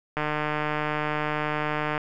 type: click train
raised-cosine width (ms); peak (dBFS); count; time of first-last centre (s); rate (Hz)
0.5; -12; 274; 0.17-1.978; 151
effects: none